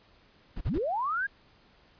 brown noise bursts, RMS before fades -34 dBFS, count 3, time 0.56-0.786 s, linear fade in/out 10 ms, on 52 ms, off 35 ms
sine linear sweep, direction up, 38.89 to 1661.2 Hz, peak -27 dBFS, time 0.65-1.27 s, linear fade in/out 10 ms
effects pink hiss -61 dBFS RMS until 1.99 s + resampled to 11025 Hz

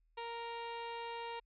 harmonic tone, 466.2 Hz, A#4, in tune, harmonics 1 / 2 / 3 / 4 / 5 / 6 / 7 / 8 / 9, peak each -46 / -43 / -57 / -54 / -54 / -53 / -60 / -59 / -63 dBFS, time 0.17-1.4 s, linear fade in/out 10 ms, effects added 40 Hz sine -70 dBFS peak until 1.45 s

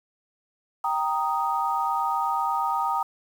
sine chord, Eb major, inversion first, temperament equal, 784 / 932.3 / 1244.5 Hz, G5 / Bb5 / Eb6, 0 / 0 / 0 cents, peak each -28 / -26 / -27 dBFS, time 0.84-3.03 s, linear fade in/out 5 ms, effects 8-bit

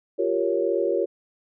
sine chord, G half-diminished seventh, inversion third, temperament equal, 349.2 / 392 / 466.2 / 554.4 Hz, F4 / G4 / Bb4 / Db5, 0 / 0 / 0 / 0 cents, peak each -26 dBFS, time 0.18-1.06 s, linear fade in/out 20 ms, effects none

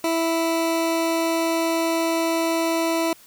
20% pulse tone, 329.6 Hz, E4, in tune, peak -15 dBFS, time 0.04-3.13 s, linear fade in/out 2 ms, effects white hiss -50 dBFS RMS until 3.26 s

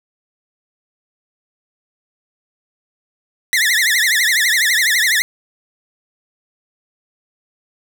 sawtooth tone with vibrato, 1891 Hz, A#6, 24 cents sharp, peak -9 dBFS, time 3.53-5.22 s, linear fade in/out 0 ms, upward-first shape triangle, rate 12 Hz, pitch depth 220 cents each way, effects none

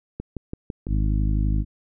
click train, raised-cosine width 3 ms, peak -17 dBFS, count 5, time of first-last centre 0.2-0.869 s, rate 5.98 Hz
harmonic tone, 51.91 Hz, G#1, in tune, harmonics 1 / 2 / 3 / 4 / 5 / 6, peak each -20 / -26 / -30 / -32 / -34 / -36 dBFS, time 0.87-1.65 s, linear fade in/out 50 ms
effects none

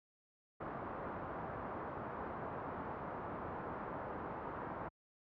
white low-pass noise, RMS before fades -44 dBFS, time 0.6-4.89 s, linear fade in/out 10 ms, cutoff 1200 Hz, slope 24 dB/octave, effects high-pass 60 Hz 12 dB/octave

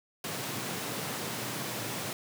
pink high-pass noise, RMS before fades -36 dBFS, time 0.24-2.13 s, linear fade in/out 2 ms, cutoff 100 Hz, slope 96 dB/octave, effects none

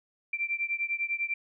sine beating tone pair, 2349 / 2359 Hz, D7 / D7, 0 / +7 cents, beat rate 10 Hz, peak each -31 / -32 dBFS, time 0.33-1.34 s, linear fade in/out 5 ms, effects none

